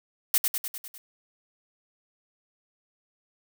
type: noise with echo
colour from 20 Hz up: blue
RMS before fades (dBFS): -21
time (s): 0.34-0.38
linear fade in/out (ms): 2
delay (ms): 100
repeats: 6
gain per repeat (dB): -4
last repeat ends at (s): 0.98
effects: none